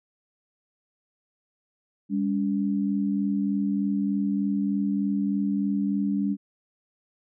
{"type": "tone pair together", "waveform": "sine", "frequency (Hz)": [201, 284.3], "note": ["G3", "C#4"], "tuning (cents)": [44, 44], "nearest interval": "tritone", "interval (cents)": 600, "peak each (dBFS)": [-24, -27], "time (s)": [2.09, 6.37], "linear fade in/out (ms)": 50, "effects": []}